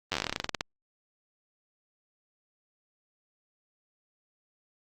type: slowing click train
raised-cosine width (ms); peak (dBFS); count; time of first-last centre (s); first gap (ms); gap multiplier
0.2; -11; 18; 0.12-0.609; 10; 1.12
effects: Opus 32 kbps